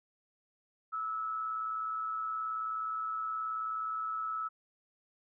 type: tone with amplitude modulation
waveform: sine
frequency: 1301 Hz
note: E6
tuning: 23 cents flat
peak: -31 dBFS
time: 0.92-4.49 s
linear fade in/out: 20 ms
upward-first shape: sine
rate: 119 Hz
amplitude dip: 45%
effects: none